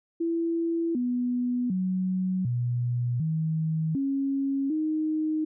sine tone with pitch steps, 333.6 / 246.2 / 185.8 / 121.6 / 159 / 274.2 / 311.1 Hz, E4 / B3 / F#3 / B2 / D#3 / C#4 / D#4, +21 / -5 / +7 / -26 / +38 / -19 / 0 cents, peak -24 dBFS, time 0.2-5.45 s, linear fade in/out 10 ms, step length 750 ms, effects none

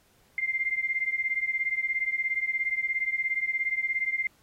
sine beating tone pair, 2093 / 2110 Hz, C7 / C7, 0 / +14 cents, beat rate 17 Hz, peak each -28 / -30 dBFS, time 0.38-4.27 s, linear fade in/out 2 ms, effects pink hiss -64 dBFS RMS until 4.42 s + AAC 48 kbps

